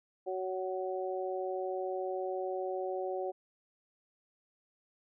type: harmonic tone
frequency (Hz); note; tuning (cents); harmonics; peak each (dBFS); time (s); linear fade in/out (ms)
186.6; F#3; +15; 2 / 3 / 4; -36 / -38 / -39; 0.26-3.32; 20
effects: none